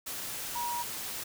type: tone in noise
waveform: sine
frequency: 956 Hz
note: A#5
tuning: 43 cents sharp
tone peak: -32 dBFS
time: 0.55-0.83 s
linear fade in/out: 10 ms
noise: white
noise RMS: -38 dBFS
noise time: 0.06-1.24 s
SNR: +3 dB
effects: none